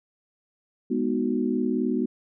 sine chord, G# minor seventh, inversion none, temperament equal, 207.7 / 246.9 / 311.1 / 370 Hz, G#3 / B3 / D#4 / F#4, 0 / 0 / 0 / 0 cents, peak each -29 / -25 / -30 / -29 dBFS, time 0.9-2.06 s, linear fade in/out 10 ms, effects none

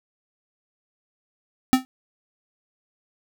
square tone with exponential decay, 258.8 Hz, C4, 19 cents flat, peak -9 dBFS, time 1.73-1.85 s, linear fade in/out 0 ms, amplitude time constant 25 ms, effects none

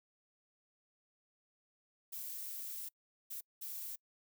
violet noise bursts at uneven times, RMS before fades -44 dBFS, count 3, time 2.12-2.89 / 3.3-3.41 / 3.61-3.96 s, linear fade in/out 10 ms, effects noise-tail reverb RT60 0.1 s tail -26 dB re dry

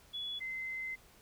sine tone pair in turn, 3400 / 2062 Hz, G#7 / C7, +40 / -26 cents, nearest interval major sixth, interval 866 cents, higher first, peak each -37 / -37 dBFS, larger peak neither, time 0.13-0.4 / 0.4-0.96 s, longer second, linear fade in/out 20 ms, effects added 41 Hz sine -66 dBFS peak until 1.21 s + pink hiss -62 dBFS RMS until 1.21 s

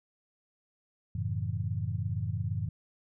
sine chord, F# minor seventh, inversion none, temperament equal, 92.5 / 110 / 138.59 / 164.81 Hz, F#2 / A2 / C#3 / E3, 0 / 0 / 0 / 0 cents, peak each -34 / -33 / -38 / -39 dBFS, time 1.15-2.69 s, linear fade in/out 5 ms, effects none

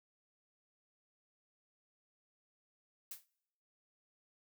blue noise with exponential decay, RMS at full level -41 dBFS, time 3.11-3.26 s, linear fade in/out 5 ms, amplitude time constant 32 ms, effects noise-tail reverb RT60 0.9 s tail -26 dB re dry

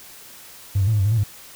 triangle tone with pitch steps, 99.4 / 95.2 / 112.1 / 105.3 / 95.4 / 105.7 / 115.2 / 102.7 Hz, G2 / F#2 / A2 / G#2 / G2 / G#2 / A#2 / G#2, +25 / +50 / +33 / +24 / -47 / +31 / -20 / -19 cents, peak -12 dBFS, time 0.75-1.238 s, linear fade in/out 10 ms, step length 61 ms, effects tanh soft clip ceiling -13 dBFS + white hiss -43 dBFS RMS until 1.55 s

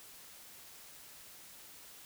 silence, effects white hiss -54 dBFS RMS until 2.05 s

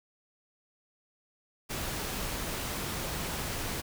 pink noise, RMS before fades -35 dBFS, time 1.69-3.82 s, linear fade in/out 20 ms, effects none

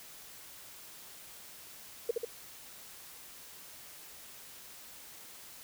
sine tone with echo, 466.2 Hz, A#4, in tune, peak -25 dBFS, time 2.09-2.11 s, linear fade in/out 5 ms, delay 70 ms, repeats 2, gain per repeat -3 dB, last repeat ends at 2.25 s, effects white hiss -51 dBFS RMS until 5.63 s

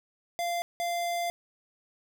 square tone bursts at uneven times, 692 Hz, F5, 16 cents flat, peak -29 dBFS, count 2, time 0.39-0.62 / 0.8-1.3 s, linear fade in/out 0 ms, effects none

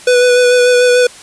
square tone with vibrato, 493.9 Hz, B4, in tune, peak -7 dBFS, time 0.07-1.07 s, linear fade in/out 5 ms, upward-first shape sine, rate 6.8 Hz, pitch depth 16 cents each way, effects white hiss -35 dBFS RMS until 1.22 s + resampled to 22050 Hz

